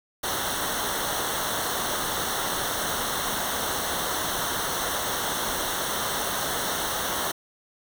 pink noise with comb filter, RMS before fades -28 dBFS, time 0.23-7.32 s, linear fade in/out 10 ms, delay 0.41 ms, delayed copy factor -0.8, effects none

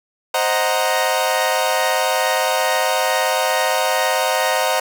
sawtooth chord, C half-diminished seventh, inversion none, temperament equal, 523.3 / 622.3 / 740 / 932.3 Hz, C5 / Eb5 / Gb5 / Bb5, 0 / 0 / 0 / 0 cents, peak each -18 dBFS, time 0.34-4.8 s, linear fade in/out 5 ms, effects none

